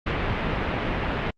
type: low-pass noise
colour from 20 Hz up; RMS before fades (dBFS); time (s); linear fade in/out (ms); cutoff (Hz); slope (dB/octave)
pink; -26; 0.06-1.31; 10; 2900; 24
effects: Opus 48 kbps